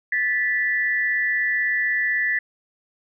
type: tone pair together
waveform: sine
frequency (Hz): 1753 / 1969.1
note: A6 / B6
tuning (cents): -7 / -6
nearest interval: major second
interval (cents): 201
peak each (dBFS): -22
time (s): 0.12-2.39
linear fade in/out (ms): 5
effects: none